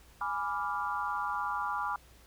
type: chord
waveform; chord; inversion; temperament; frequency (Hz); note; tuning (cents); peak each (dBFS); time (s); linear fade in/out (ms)
sine; G# diminished seventh; none; equal; 830.6 / 987.8 / 1174.7 / 1396.9; G#5 / B5 / D6 / F6; 0 / 0 / 0 / 0; -37 / -36 / -35 / -38; 0.21-1.96; 2
effects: added 60 Hz sine -59 dBFS peak until 2.26 s + pink hiss -60 dBFS RMS until 2.26 s